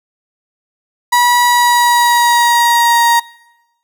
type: tone with pitch glide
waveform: 35% pulse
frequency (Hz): 970 to 939.1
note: B5 to A#5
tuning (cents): -31 to +13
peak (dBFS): -6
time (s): 1.12-3.2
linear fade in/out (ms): 10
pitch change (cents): -56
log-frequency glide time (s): 1.44-3
effects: noise-tail reverb RT60 1.0 s tail -23 dB re dry

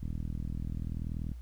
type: click train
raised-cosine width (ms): 5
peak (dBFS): -25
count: 53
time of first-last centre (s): 0.03-1.317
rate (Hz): 40.4
effects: added 60 Hz sine -41 dBFS peak until 1.41 s + pink hiss -66 dBFS RMS until 1.41 s

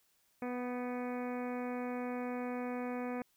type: harmonic tone with a mistuned harmonic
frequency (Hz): 246.9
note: B3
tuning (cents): 0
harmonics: 1 / 2 / 3 / 4 / 5 / 6 / 7 / 8 / 9 / 10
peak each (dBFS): -38 / -41 / -45 / -50 / -51 / -56 / -54 / -58 / -53 / -57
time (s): 0.42-3.22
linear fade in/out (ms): 2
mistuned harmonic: 6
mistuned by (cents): +37
effects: white hiss -73 dBFS RMS until 3.36 s

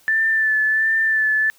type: tone with vibrato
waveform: sine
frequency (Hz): 1760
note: A6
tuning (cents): 0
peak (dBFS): -15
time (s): 0.08-1.5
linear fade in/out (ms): 0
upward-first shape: sine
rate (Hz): 1.4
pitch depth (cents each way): 27
effects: white hiss -54 dBFS RMS until 1.58 s

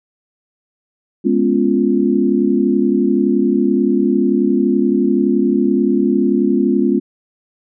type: chord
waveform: sine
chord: C# dominant seventh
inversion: second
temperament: equal with one note detuned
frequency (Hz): 207.7 / 245.7 / 277.2 / 349.2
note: G#3 / B3 / C#4 / E#4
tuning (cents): 0 / -9 / 0 / 0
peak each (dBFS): -17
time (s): 1.24-7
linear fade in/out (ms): 20
effects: none

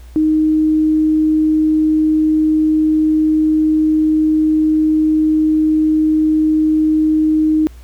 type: tone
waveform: sine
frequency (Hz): 310.9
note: D#4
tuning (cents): -1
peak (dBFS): -10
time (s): 0.16-7.67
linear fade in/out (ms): 0
effects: added 60 Hz sine -34 dBFS peak until 7.83 s + pink hiss -49 dBFS RMS until 7.83 s

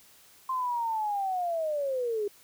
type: linear sweep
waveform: sine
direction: down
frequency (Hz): 1051 to 400.1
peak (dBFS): -27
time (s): 0.49-2.28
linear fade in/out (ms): 5
effects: white hiss -57 dBFS RMS until 2.43 s

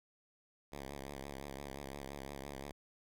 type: tone with vibrato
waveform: 5% pulse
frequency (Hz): 69.3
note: C#2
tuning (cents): 0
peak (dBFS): -33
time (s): 0.72-2.72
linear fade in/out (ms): 5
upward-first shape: sine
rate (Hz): 5.8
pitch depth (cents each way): 75
effects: none

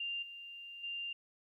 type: tone with level steps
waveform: sine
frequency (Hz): 2791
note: F7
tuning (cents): -2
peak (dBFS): -36 / -46 / -38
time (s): 0-1.13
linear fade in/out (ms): 5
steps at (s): 0.22 / 0.83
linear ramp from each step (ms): 10
effects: 13-bit

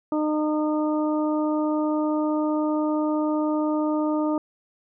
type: harmonic tone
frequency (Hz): 305.1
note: D#4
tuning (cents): -34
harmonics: 1 / 2 / 3 / 4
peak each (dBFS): -22 / -28 / -32 / -34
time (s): 0.12-4.38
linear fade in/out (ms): 2
effects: none

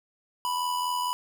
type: tone with amplitude modulation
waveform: square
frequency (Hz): 987.8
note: B5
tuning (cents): 0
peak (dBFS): -25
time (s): 0.45-1.13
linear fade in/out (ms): 0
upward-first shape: sine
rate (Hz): 84.3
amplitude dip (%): 45
effects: none

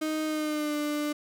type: tone with pitch glide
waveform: 35% pulse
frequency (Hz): 311.1 to 296.7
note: D#4 to D4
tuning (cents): 0 to +18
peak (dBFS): -26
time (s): 0.01-1.13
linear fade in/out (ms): 10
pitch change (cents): -82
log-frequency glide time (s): 0.25-0.76
effects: none

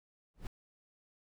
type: noise with exponential growth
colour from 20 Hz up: brown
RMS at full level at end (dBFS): -35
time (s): 0.34-0.47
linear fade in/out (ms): 2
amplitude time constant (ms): 27
effects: none

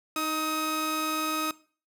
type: tone pair together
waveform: sawtooth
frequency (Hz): 311.1 / 1264.3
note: D#4 / D#6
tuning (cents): 0 / +27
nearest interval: 2 octaves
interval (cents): 2427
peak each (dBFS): -28 / -25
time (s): 0.16-1.51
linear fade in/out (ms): 2
effects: noise-tail reverb RT60 0.4 s tail -19 dB re dry

